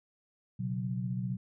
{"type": "chord", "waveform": "sine", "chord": "B suspended second", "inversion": "none", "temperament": "equal", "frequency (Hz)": [123.47, 138.59, 185], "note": ["B2", "C#3", "F#3"], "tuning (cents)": [0, 0, 0], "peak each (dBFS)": [-34, -40, -35], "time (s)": [0.59, 1.37], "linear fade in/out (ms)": 10, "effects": []}